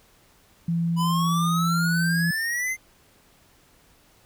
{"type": "tone", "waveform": "sine", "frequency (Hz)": 168.4, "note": "E3", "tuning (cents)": 37, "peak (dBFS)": -21, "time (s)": [0.68, 2.31], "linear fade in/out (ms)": 5}
{"type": "exponential sweep", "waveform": "square", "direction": "up", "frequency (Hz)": [984, 2100], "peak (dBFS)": -25, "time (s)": [0.96, 2.77], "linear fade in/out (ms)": 50}
{"effects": ["pink hiss -58 dBFS RMS until 4.25 s"]}